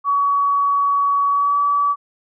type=tone with pitch glide; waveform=sine; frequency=1130 to 1147.1 Hz; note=C#6 to D6; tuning=+33 to -41 cents; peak=-14 dBFS; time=0.04-1.96 s; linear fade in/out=50 ms; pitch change=+26 cents; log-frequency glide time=1.29-1.59 s; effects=none

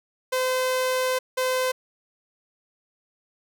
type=tone pair in turn; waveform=sawtooth; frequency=513 / 513 Hz; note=C5 / C5; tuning=-34 / -34 cents; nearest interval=unison; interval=0 cents; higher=neither; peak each=-18 dBFS; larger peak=neither; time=0.32-1.19 / 1.37-1.72 s; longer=first; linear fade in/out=10 ms; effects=none

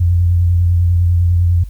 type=tone with vibrato; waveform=sine; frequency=87.31 Hz; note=F2; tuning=in tune; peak=-9 dBFS; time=0-1.64 s; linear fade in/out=10 ms; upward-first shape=triangle; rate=10 Hz; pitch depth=38 cents each way; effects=added 50 Hz sine -26 dBFS peak until 1.69 s + white hiss -53 dBFS RMS until 1.69 s

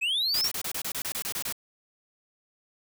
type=linear sweep; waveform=triangle; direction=up; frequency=2464 to 5710 Hz; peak=-23 dBFS; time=0.01-0.49 s; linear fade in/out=20 ms
type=noise bursts; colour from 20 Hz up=white; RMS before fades=-32 dBFS; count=12; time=0.34-1.525 s; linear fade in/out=2 ms; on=74 ms; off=27 ms
effects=none

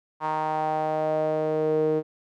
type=tone with band-pass filter sweep; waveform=sawtooth; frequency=155.56 Hz; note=D#3; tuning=in tune; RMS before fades=-25 dBFS; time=0.2-2.03 s; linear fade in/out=50 ms; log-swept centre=970 to 420 Hz; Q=5; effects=none

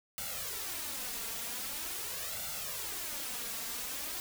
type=noise with flanger; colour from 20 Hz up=white; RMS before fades=-39 dBFS; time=0.18-4.2 s; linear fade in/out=0 ms; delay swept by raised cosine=1.4 to 4.4 ms; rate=0.44 Hz; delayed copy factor=+0.7; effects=none

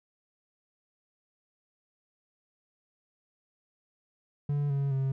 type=tone with pitch steps; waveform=triangle; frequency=144.4 / 139.32 / 134.42 Hz; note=D3 / C#3 / C3; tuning=-29 / +9 / +47 cents; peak=-24 dBFS; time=4.49-5.12 s; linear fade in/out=5 ms; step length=210 ms; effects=none

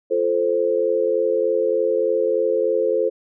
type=chord; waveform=sine; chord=F major; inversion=none; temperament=equal; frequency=349.2 / 440 / 523.3 Hz; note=F4 / A4 / C5; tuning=0 / 0 / 0 cents; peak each=-25 / -20 / -20 dBFS; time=0.1-3.1 s; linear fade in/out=20 ms; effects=none

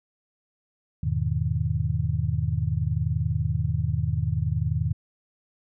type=chord; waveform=sine; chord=E major seventh; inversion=none; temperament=just; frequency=82.41 / 103.01 / 123.61 / 154.51 Hz; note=E2 / G#2 / B2 / D#3; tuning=0 / -14 / +2 / -12 cents; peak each=-28 dBFS; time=1.03-4.93 s; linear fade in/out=5 ms; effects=none

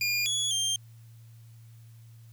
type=tone with pitch steps; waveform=25% pulse; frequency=2417 / 3377 / 3177 Hz; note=D7 / G#7 / G7; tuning=+49 / +28 / +23 cents; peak=-22 dBFS; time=0.01-0.76 s; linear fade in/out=2 ms; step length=250 ms; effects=added 114 Hz sine -48 dBFS peak until 2.32 s + white hiss -65 dBFS RMS until 2.32 s

